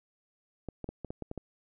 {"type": "clicks", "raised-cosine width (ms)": 2, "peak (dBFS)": -24, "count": 8, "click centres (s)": [0.687, 0.843, 0.89, 1.047, 1.105, 1.223, 1.314, 1.377], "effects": []}